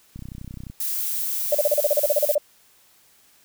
click train, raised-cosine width 5 ms, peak -24 dBFS, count 18, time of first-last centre 0.16-0.7 s, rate 31.5 Hz
violet noise, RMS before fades -26 dBFS, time 0.8-2.35 s, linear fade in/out 5 ms
sine tone bursts, 590 Hz, D5, 8 cents sharp, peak -15 dBFS, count 14, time 1.52-2.381 s, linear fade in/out 5 ms, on 29 ms, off 35 ms
effects white hiss -57 dBFS RMS until 3.44 s

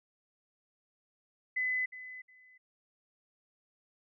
sine tone with echo, 2014 Hz, B6, 33 cents sharp, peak -29 dBFS, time 1.56-1.86 s, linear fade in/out 10 ms, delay 360 ms, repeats 2, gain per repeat -14 dB, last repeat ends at 2.58 s, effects none

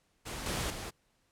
pink noise with level steps, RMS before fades -40 / -34 / -41 dBFS, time 0.25-0.91 s, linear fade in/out 20 ms, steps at 0.46 / 0.7 s, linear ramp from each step 2 ms, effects pink hiss -73 dBFS RMS until 1.31 s + low-pass 11000 Hz 12 dB/octave

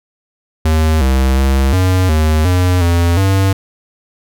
square tone with pitch steps, 78.8 / 65.8 / 67.1 / 92.5 / 77.9 / 90.5 / 85.7 / 96.7 Hz, D#2 / C2 / C2 / F#2 / D#2 / F#2 / F2 / G2, +23 / +10 / +44 / 0 / +3 / -38 / -32 / -23 cents, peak -10 dBFS, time 0.65-3.53 s, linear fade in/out 5 ms, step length 360 ms, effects none

